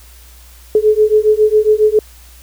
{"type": "beating tone pair", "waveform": "sine", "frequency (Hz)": [424.6, 431.9], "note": ["G#4", "A4"], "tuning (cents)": [38, -32], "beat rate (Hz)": 7.3, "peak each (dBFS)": -11, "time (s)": [0.75, 1.99], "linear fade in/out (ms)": 2, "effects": ["added 60 Hz sine -39 dBFS peak until 2.42 s", "white hiss -44 dBFS RMS until 2.42 s"]}